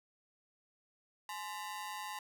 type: ring-modulated tone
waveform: sawtooth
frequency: 943 Hz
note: A#5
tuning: 20 cents sharp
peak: -34 dBFS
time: 1.29-2.19 s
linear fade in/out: 2 ms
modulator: 95.1 Hz
effects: none